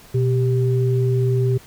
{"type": "tone pair together", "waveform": "sine", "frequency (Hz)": [123.47, 392], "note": ["B2", "G4"], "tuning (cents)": [0, 0], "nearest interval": "octave + minor sixth", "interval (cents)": 2000, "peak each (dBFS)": [-16, -22], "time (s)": [0.14, 1.58], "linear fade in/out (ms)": 10, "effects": ["pink hiss -46 dBFS RMS until 1.66 s"]}